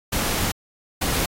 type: noise bursts at uneven times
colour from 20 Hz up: pink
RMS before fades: -23 dBFS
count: 2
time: 0.12-0.52 / 1.01-1.26 s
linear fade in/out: 10 ms
effects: AAC 48 kbps